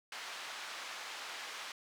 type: band-pass noise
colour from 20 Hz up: pink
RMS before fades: -45 dBFS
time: 0.12-1.72 s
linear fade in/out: 2 ms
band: 1000 to 5300 Hz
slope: 12 dB/octave
effects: none